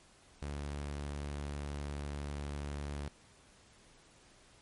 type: tone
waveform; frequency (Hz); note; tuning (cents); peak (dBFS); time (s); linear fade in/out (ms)
sawtooth; 72.1; D2; -31; -34; 0.42-3.08; 0
effects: pink hiss -62 dBFS RMS until 4.61 s + MP3 48 kbps